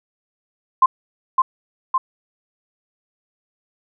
sine tone with echo, 1046.5 Hz, C6, in tune, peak -8 dBFS, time 0.82-0.86 s, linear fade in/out 5 ms, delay 560 ms, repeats 2, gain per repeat -3 dB, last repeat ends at 1.98 s, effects none

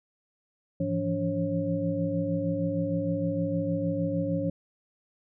sine tone cluster, 105.3 / 165.6 / 172.1 / 287.7 / 543 Hz, G#2 / E3 / F3 / D4 / C#5, +24 / +8 / -25 / -36 / -36 cents, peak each -35 / -34 / -31 / -31 / -31 dBFS, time 0.8-4.5 s, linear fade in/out 5 ms, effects none

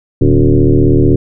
sine tone with frequency modulation, 130.81 Hz, C3, in tune, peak -5 dBFS, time 0.21-1.16 s, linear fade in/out 5 ms, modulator 76 Hz, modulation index 3.7, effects none

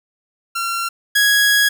sawtooth tone pair in turn, 1368 / 1662.1 Hz, F6 / G#6, -36 / +1 cents, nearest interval minor third, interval 337 cents, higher second, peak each -16 / -8 dBFS, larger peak second, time 0.55-0.89 / 1.15-1.69 s, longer second, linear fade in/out 10 ms, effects none

